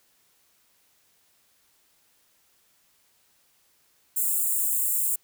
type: high-pass noise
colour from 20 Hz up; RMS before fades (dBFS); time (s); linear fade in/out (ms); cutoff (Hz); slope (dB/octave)
white; -25; 4.16-5.16; 10; 7200; 96
effects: white hiss -65 dBFS RMS until 5.23 s

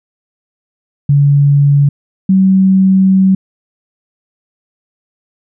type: tone pair in turn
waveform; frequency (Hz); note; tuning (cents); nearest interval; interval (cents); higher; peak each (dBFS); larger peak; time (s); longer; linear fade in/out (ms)
sine; 142.4 / 190.38; C#3 / F#3; +47 / +50; perfect fourth; 503; second; -5; neither; 1.09-1.89 / 2.29-3.35; second; 5
effects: none

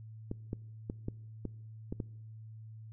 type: clicks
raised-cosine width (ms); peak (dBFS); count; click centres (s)
3; -23; 7; 0.314 / 0.531 / 0.899 / 1.084 / 1.453 / 1.925 / 2.002
effects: noise-tail reverb RT60 1.0 s tail -23 dB re dry + added 110 Hz sine -46 dBFS peak until 2.92 s

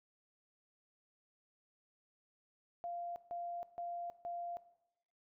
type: tone bursts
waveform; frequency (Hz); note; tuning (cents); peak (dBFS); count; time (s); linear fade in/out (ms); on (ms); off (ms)
sine; 694; F5; -11; -39; 4; 2.84-4.57; 0; 320; 150
effects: noise-tail reverb RT60 0.9 s tail -17 dB re dry

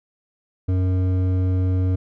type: tone with hard clipping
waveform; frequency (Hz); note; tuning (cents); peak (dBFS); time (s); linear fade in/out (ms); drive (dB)
sine; 92.5; F#2; 0; -19; 0.68-1.96; 10; 10
effects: none

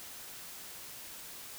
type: silence
effects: white hiss -47 dBFS RMS until 1.58 s

